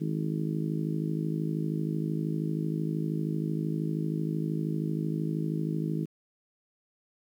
harmonic tone, 52.9 Hz, G#1, 33 cents sharp, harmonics 3 / 4 / 5 / 6 / 7 / 8, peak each -30 / -35 / -38 / -35 / -43 / -43 dBFS, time 0-6.06 s, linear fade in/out 20 ms, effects 10-bit

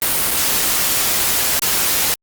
white noise with dropouts, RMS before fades -17 dBFS, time 0.02-2.14 s, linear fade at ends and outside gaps 0 ms, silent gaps 0.307-0.312 / 1.593-1.621 s, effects Opus 32 kbps

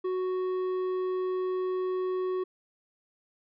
sine tone with hard clipping, 370 Hz, F#4, in tune, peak -29 dBFS, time 0.04-2.44 s, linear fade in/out 10 ms, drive 6 dB, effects resampled to 11025 Hz

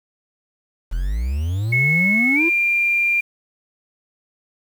triangle exponential sweep, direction up, 38.89 to 349.2 Hz, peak -17 dBFS, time 0.91-2.5 s, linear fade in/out 20 ms
sine tone with pitch glide, 2191 to 2389 Hz, C#7 to D7, -21 to +29 cents, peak -15 dBFS, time 1.72-3.21 s, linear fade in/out 10 ms, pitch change +150 cents, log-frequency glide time 2.35-2.41 s
effects 7-bit

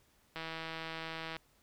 click train, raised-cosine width 0.3 ms, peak -25 dBFS, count 164, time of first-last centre 0.36-1.366 s, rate 162 Hz, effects pink hiss -69 dBFS RMS until 1.62 s

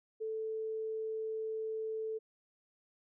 sine tone, 440 Hz, A4, in tune, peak -35 dBFS, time 0.2-2.19 s, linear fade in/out 20 ms, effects none

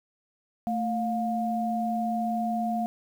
sine tone pair together, 223.2 / 708 Hz, A3 / F5, +25 / +23 cents, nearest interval octave + minor sixth, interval 1998 cents, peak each -28 / -28 dBFS, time 0.67-2.86 s, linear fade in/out 0 ms, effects 9-bit

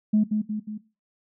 sine tone with echo, 212.9 Hz, G#3, 43 cents sharp, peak -15 dBFS, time 0.13-0.24 s, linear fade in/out 10 ms, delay 180 ms, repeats 3, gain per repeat -5 dB, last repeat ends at 0.78 s, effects noise-tail reverb RT60 0.3 s tail -18 dB re dry + tanh soft clip ceiling -12 dBFS

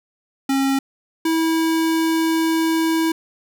square tone pair in turn, 271.4 / 324.7 Hz, C#4 / E4, -36 / -26 cents, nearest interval minor third, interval 310 cents, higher second, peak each -17 dBFS, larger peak neither, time 0.49-0.79 / 1.25-3.12 s, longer second, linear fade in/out 5 ms, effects none

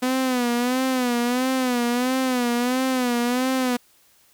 sawtooth tone with vibrato, 249.9 Hz, B3, 21 cents sharp, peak -16 dBFS, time 0.02-3.77 s, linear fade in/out 10 ms, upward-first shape sine, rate 1.5 Hz, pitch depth 82 cents each way, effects white hiss -58 dBFS RMS until 4.33 s

